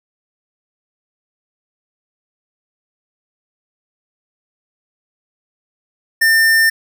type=tone; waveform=square; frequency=1800 Hz; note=A6; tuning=39 cents sharp; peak=-10 dBFS; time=6.21-6.7 s; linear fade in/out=10 ms; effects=none